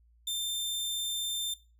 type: tone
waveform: sawtooth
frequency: 3584 Hz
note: A7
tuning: 31 cents sharp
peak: -28 dBFS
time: 0.27-1.54 s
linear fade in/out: 5 ms
effects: noise-tail reverb RT60 0.3 s tail -17 dB re dry + added 58 Hz sine -60 dBFS peak until 1.79 s